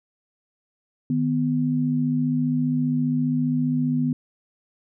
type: tone pair together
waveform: sine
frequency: 154 / 249 Hz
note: D#3 / B3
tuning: -17 / +14 cents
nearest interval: minor sixth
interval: 831 cents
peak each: -24 / -21 dBFS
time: 1.1-4.13 s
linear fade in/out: 2 ms
effects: none